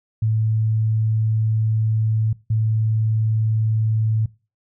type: tone pair in turn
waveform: sine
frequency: 110 / 110 Hz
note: A2 / A2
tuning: 0 / 0 cents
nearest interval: unison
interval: 0 cents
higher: neither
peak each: -16 dBFS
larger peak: neither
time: 0.22-2.33 / 2.5-4.26 s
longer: first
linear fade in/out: 5 ms
effects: noise-tail reverb RT60 0.3 s tail -21 dB re dry

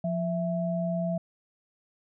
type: tone pair together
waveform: sine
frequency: 174.61 / 660.4 Hz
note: F3 / E5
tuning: 0 / +3 cents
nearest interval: octave + major seventh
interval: 2303 cents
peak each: -28 / -30 dBFS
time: 0.04-1.18 s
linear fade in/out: 5 ms
effects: none

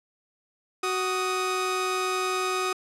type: tone pair together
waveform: sawtooth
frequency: 372.4 / 1244.5 Hz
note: F#4 / D#6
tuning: +11 / 0 cents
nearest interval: octave + major sixth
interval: 2089 cents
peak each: -24 dBFS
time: 0.83-2.73 s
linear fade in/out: 5 ms
effects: low-pass 10000 Hz 12 dB/octave

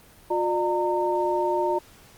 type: tone cluster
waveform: sine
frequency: 357.5 / 600 / 916 Hz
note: F4 / D5 / A#5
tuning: +41 / +37 / -31 cents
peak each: -25 / -27 / -25 dBFS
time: 0.3-1.79 s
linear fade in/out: 10 ms
effects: pink hiss -52 dBFS RMS until 2.17 s + Opus 32 kbps

